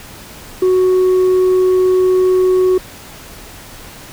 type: tone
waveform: sine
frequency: 370 Hz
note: F#4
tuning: in tune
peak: -6 dBFS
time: 0.62-2.78 s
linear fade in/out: 5 ms
effects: tanh soft clip ceiling -8 dBFS + pink hiss -35 dBFS RMS until 4.12 s